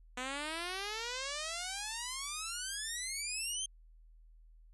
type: exponential sweep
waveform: 5% pulse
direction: up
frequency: 246.9 to 3188 Hz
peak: -26 dBFS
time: 0.17-3.66 s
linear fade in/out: 5 ms
effects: added 40 Hz sine -56 dBFS peak until 4.73 s + resampled to 24000 Hz